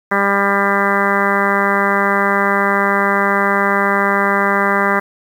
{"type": "harmonic tone", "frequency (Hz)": 199.2, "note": "G3", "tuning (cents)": 28, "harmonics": [1, 2, 3, 4, 5, 6, 7, 8, 9, 10], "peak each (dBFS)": [-21, -21, -22, -23, -21, -19, -24, -20, -24, -22], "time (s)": [0.11, 5], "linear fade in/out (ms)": 10, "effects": ["7-bit"]}